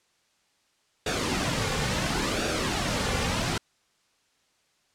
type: noise with flanger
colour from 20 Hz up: pink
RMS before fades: -27 dBFS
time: 1.06-3.58 s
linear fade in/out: 5 ms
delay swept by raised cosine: 0.96 to 3.16 ms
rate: 0.72 Hz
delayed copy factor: -0.55
effects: white hiss -68 dBFS RMS until 4.94 s + low-pass 7000 Hz 12 dB/octave